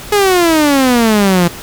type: exponential sweep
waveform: sawtooth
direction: down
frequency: 422.3 to 169.8 Hz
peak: -4 dBFS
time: 0.12-1.48 s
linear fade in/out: 5 ms
effects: pink hiss -29 dBFS RMS until 1.62 s